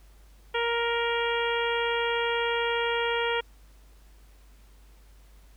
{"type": "harmonic tone", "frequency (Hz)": 468.4, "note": "A#4", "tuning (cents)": 8, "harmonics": [1, 2, 3, 4, 5, 6, 7], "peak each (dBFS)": [-28, -31, -33, -34, -35, -36, -36], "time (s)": [0.54, 3.41], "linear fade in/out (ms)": 10, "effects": ["added 50 Hz sine -51 dBFS peak until 5.56 s", "pink hiss -62 dBFS RMS until 5.56 s"]}